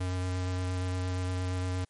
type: tone with vibrato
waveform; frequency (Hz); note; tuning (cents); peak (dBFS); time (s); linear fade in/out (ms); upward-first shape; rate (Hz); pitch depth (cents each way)
square; 91.5; F#2; -19; -30; 0-1.85; 10; square; 8.6; 8
effects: white hiss -72 dBFS RMS until 1.89 s + MP3 48 kbps